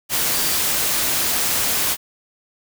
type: tone in noise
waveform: sine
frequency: 4699 Hz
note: D8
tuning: in tune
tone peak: -30 dBFS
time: 0.3-0.59 s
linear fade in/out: 50 ms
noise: white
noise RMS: -20 dBFS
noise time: 0.09-1.97 s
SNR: -13 dB
effects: none